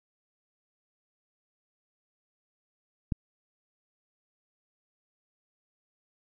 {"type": "click", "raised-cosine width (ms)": 5, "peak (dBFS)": -15, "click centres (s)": 3.122, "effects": []}